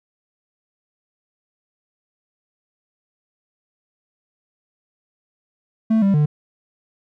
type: tone with pitch steps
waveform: triangle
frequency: 221.6 / 196.9 / 149.3 Hz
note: A3 / G3 / D3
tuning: +13 / +8 / +29 cents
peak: -11 dBFS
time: 5.9-6.26 s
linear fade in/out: 10 ms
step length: 120 ms
effects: none